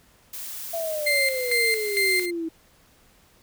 blue noise, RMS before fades -35 dBFS, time 0.33-2.26 s, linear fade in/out 5 ms
sine exponential sweep, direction down, 678 to 320.9 Hz, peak -26 dBFS, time 0.73-2.49 s, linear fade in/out 10 ms
35% pulse tone with tremolo, 2093 Hz, C7, in tune, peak -18 dBFS, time 1.06-2.31 s, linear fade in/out 10 ms, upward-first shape square, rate 2.2 Hz, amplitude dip 70%
effects pink hiss -58 dBFS RMS until 3.42 s

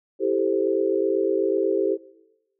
sine chord, A minor seventh, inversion second, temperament equal, 329.6 / 392 / 440 / 523.3 Hz, E4 / G4 / A4 / C5, 0 / 0 / 0 / 0 cents, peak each -27 / -22 / -26 / -27 dBFS, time 0.19-1.98 s, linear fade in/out 50 ms, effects noise-tail reverb RT60 1.0 s tail -21 dB re dry

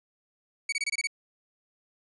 sawtooth tone bursts, 2256 Hz, C#7, 30 cents sharp, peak -23 dBFS, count 7, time 0.69-1.072 s, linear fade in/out 5 ms, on 34 ms, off 24 ms, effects resampled to 22050 Hz

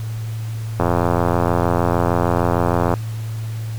click train, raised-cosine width 1 ms, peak -3 dBFS, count 186, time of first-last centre 0.8-2.939 s, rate 86.5 Hz, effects added 111 Hz sine -23 dBFS peak until 3.78 s + pink hiss -41 dBFS RMS until 3.78 s

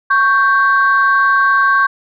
sine tone pair together, 1108.7 / 1567.9 Hz, C#6 / G6, 0 / 0 cents, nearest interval tritone, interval 600 cents, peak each -11 dBFS, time 0.1-1.87 s, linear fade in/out 10 ms, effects tanh soft clip ceiling -2 dBFS

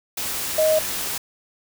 sine tone in noise, 626 Hz, D#5, 10 cents sharp, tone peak -15 dBFS, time 0.58-0.79 s, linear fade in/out 5 ms, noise white, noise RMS -27 dBFS, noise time 0.17-1.18 s, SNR +9 dB, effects none

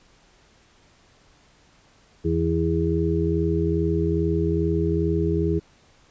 harmonic tone, 82.41 Hz, E2, in tune, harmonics 1 / 2 / 4 / 5, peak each -25 / -25 / -25 / -25 dBFS, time 2.24-5.6 s, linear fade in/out 20 ms, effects pink hiss -57 dBFS RMS until 6.1 s + resampled to 16000 Hz

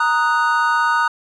triangle chord, D# minor, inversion second, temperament equal, 932.3 / 1244.5 / 1480 Hz, A#5 / D#6 / F#6, 0 / 0 / 0 cents, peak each -17 dBFS, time 0-1.08 s, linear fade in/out 5 ms, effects resampled to 22050 Hz

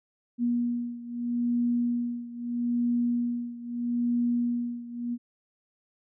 sine beating tone pair, 239.5 / 240.28 Hz, A#3 / B3, +47 / -47 cents, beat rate 0.78 Hz, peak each -27 / -30 dBFS, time 0.38-5.18 s, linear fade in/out 50 ms, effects none

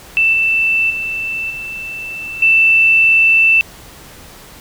sine tone with level steps, 2661 Hz, E7, 16 cents sharp, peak -9 / -11 / -18 / -23 / -7 dBFS, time 0.17-3.61 s, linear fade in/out 0 ms, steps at 0.33 / 0.9 / 1.5 / 2.42 s, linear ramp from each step 5 ms, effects pink hiss -38 dBFS RMS until 4.6 s

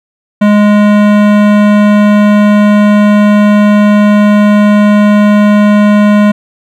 sine tone with hard clipping, 207.7 Hz, G#3, in tune, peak -5 dBFS, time 0.41-6.32 s, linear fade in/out 10 ms, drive 18 dB, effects none

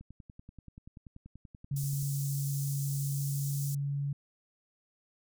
click train, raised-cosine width 5 ms, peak -36 dBFS, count 22, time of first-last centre 0.01-2.029 s, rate 10.4 Hz
sine tone with pitch glide, 140 to 141.38 Hz, C#3 to C#3, +18 to +34 cents, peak -30 dBFS, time 1.71-4.13 s, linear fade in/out 5 ms, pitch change +16 cents, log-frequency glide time 3-4.02 s
pink high-pass noise, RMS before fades -42 dBFS, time 1.76-3.75 s, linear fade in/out 5 ms, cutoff 6200 Hz, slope 24 dB/octave
effects none

